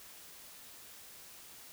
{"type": "silence", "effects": ["white hiss -53 dBFS RMS until 1.72 s"]}